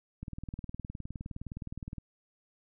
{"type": "click train", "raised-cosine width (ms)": 5, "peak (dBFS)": -27, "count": 35, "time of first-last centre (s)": [0.23, 1.983], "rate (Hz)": 19.4, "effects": []}